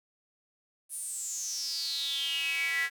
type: tone with high-pass filter sweep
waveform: square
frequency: 151.2 Hz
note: D#3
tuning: 49 cents flat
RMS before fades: -33 dBFS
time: 0.89-2.9 s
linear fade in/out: 50 ms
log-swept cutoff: 10000 to 1800 Hz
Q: 9.6
effects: 10-bit